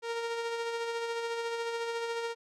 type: tone with tremolo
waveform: sawtooth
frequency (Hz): 464.2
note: A#4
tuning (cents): -7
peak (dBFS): -27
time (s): 0.02-2.35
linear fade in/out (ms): 50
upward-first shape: sine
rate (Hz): 14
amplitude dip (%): 35
effects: low-pass 6000 Hz 12 dB/octave